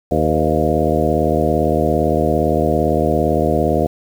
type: harmonic tone with a mistuned harmonic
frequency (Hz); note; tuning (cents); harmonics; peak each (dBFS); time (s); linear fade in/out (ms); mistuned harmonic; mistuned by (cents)
77.6; D#2; -4; 1 / 2 / 3 / 4 / 5 / 6 / 7 / 8 / 9; -22 / -22 / -22 / -22 / -22 / -22 / -22 / -22 / -22; 0.11-3.87; 5; 7; -57
effects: 7-bit